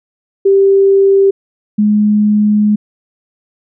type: tone pair in turn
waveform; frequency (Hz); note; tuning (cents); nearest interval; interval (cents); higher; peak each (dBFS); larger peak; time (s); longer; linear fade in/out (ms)
sine; 392 / 209.8; G4 / G#3; 0 / +18; major seventh; 1082; first; -5 / -7; first; 0.45-1.31 / 1.78-2.76; second; 10
effects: none